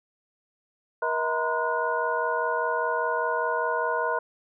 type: tone cluster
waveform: sine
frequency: 475.9 / 639 / 940 / 1025 / 1455 Hz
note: A#4 / D#5 / A#5 / C6 / F#6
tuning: +36 / +46 / +14 / -36 / -29 cents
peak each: -30 dBFS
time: 1.02-4.19 s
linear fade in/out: 5 ms
effects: none